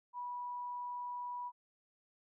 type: tone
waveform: sine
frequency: 978 Hz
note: B5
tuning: 17 cents flat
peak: -39 dBFS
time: 0.13-1.52 s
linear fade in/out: 50 ms
effects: none